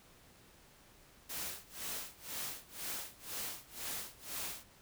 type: noise with tremolo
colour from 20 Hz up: white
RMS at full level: -40 dBFS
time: 1.29-4.64 s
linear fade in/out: 10 ms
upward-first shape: sine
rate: 2 Hz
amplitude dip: 95%
effects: pink hiss -62 dBFS RMS until 4.81 s